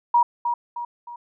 sine tone with echo, 954 Hz, A#5, 40 cents sharp, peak -13 dBFS, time 0.14-0.23 s, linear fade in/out 5 ms, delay 310 ms, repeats 3, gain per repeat -7 dB, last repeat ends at 1.16 s, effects none

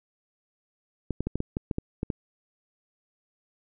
clicks, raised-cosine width 3 ms, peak -15 dBFS, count 10, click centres 1.107 / 1.206 / 1.27 / 1.356 / 1.404 / 1.569 / 1.712 / 1.784 / 2.031 / 2.102 s, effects none

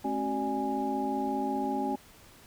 sine tone cluster, 215 / 270 / 375.4 / 591 / 827 Hz, A3 / C#4 / F#4 / D5 / G#5, -40 / -45 / +25 / +11 / -8 cents, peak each -37 / -32 / -36 / -40 / -32 dBFS, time 0.04-1.96 s, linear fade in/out 10 ms, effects pink hiss -55 dBFS RMS until 2.46 s

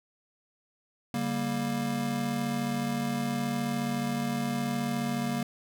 square chord, G diminished, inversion second, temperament just, 141.12 / 196 / 235.2 Hz, Db3 / G3 / Bb3, +31 / 0 / +16 cents, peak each -36 / -36 / -31 dBFS, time 1.14-5.43 s, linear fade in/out 2 ms, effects none

